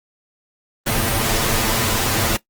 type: noise with comb filter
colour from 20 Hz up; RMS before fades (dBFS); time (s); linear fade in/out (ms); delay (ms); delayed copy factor
pink; -19; 0.86-2.37; 10; 8.9; +0.8
effects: noise-tail reverb RT60 0.1 s tail -18 dB re dry + Opus 32 kbps